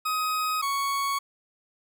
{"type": "tone pair in turn", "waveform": "40% pulse", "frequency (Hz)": [1259, 1112.5], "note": ["D#6", "C#6"], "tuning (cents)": [20, 6], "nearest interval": "major second", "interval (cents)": 214, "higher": "first", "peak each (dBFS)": -24, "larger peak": "neither", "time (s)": [[0.05, 0.62], [0.62, 1.19]], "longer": "neither", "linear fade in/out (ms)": 10, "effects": ["10-bit"]}